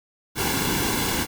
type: noise with comb filter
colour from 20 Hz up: pink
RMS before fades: -24 dBFS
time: 0.35-1.27 s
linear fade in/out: 50 ms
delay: 1.6 ms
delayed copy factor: -0.65
effects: none